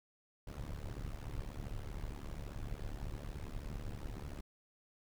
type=noise with amplitude modulation; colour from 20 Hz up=brown; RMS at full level=-39 dBFS; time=0.47-4.41 s; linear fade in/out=5 ms; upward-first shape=sine; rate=72.8 Hz; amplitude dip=95%; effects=none